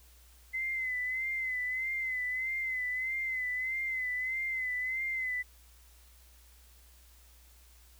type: tone with vibrato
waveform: sine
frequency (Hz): 2045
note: C7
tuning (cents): -40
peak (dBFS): -31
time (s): 0.53-5.43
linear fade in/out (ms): 20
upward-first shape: sine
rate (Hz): 1.6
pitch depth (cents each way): 49
effects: added 60 Hz sine -57 dBFS peak until 7.99 s + white hiss -62 dBFS RMS until 7.99 s